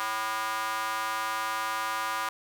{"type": "tone with high-pass filter", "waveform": "square", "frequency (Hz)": 110, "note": "A2", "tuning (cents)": 0, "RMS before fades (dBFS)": -31, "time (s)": [0, 2.29], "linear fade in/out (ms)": 0, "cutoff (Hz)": 1100, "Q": 3.2, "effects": ["10-bit"]}